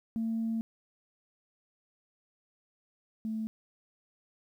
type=tone pair in turn; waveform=sine; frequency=225.7 / 220 Hz; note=A3 / A3; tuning=+44 / 0 cents; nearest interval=unison; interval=44 cents; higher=first; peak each=-28 / -31 dBFS; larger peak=first; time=0.16-0.61 / 3.25-3.47 s; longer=first; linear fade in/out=0 ms; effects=tanh soft clip ceiling -25 dBFS + 11-bit